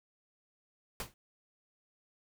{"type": "noise with exponential decay", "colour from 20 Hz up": "pink", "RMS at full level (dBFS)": -34, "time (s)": [1, 1.14], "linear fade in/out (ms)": 1, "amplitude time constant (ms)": 30, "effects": []}